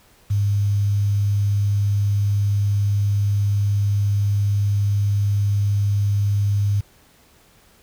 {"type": "tone with quantisation", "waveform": "sine", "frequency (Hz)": 101.5, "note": "G#2", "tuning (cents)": -39, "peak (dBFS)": -16, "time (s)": [0.3, 6.81], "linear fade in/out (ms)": 10, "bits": 7, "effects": ["pink hiss -54 dBFS RMS until 7.82 s"]}